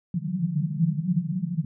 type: band-pass noise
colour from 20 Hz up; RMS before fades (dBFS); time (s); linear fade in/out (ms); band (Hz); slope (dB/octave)
white; -26; 0.14-1.65; 5; 150 to 180; 96
effects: none